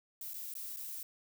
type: noise with dropouts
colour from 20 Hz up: violet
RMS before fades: -43 dBFS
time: 0.21-1.03 s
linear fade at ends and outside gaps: 2 ms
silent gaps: 0.335-0.341 / 0.54-0.552 / 0.763-0.769 s
effects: none